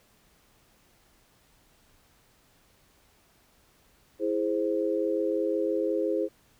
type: chord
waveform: sine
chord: E augmented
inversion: none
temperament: equal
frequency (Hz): 329.6 / 415.3 / 523.3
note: E4 / G#4 / B#4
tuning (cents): 0 / 0 / 0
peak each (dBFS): -29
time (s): 4.19-6.29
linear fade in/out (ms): 50
effects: pink hiss -63 dBFS RMS until 6.59 s